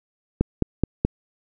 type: click train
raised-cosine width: 3 ms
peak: -5 dBFS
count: 4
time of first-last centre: 0.41-1.05 s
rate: 4.69 Hz
effects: none